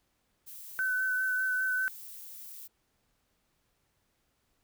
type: noise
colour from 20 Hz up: violet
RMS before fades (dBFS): -46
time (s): 0.46-2.68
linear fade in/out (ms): 20
type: tone with vibrato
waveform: sine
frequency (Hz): 1515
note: F#6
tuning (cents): +40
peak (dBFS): -27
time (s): 0.79-1.88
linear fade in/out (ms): 0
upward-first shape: sine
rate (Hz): 5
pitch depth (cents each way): 18
effects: pink hiss -75 dBFS RMS until 4.63 s